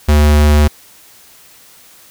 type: tone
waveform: square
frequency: 74.5 Hz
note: D2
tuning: 25 cents sharp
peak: -7 dBFS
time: 0.08-0.68 s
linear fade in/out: 10 ms
effects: white hiss -43 dBFS RMS until 2.1 s